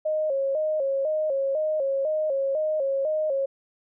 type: tone with vibrato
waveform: sine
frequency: 581 Hz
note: D5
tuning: 19 cents flat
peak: -22 dBFS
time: 0.05-3.46 s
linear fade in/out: 10 ms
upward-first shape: square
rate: 2 Hz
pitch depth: 110 cents each way
effects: none